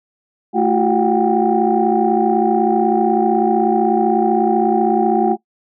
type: tone cluster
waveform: sine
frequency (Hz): 219.8 / 344.7 / 376.9 / 733 / 789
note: A3 / F4 / F#4 / F#5 / G5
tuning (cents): -2 / -23 / +32 / -16 / +11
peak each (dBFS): -18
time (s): 0.53-5.37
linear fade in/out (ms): 50
effects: noise-tail reverb RT60 0.1 s tail -20 dB re dry + tanh soft clip ceiling -2 dBFS